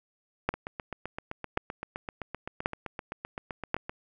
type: two click trains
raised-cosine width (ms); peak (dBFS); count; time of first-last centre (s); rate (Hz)
0.5; -10 / -20; 4 / 27; 0.49-3.744 / 0.54-3.895; 0.922 / 7.75
effects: none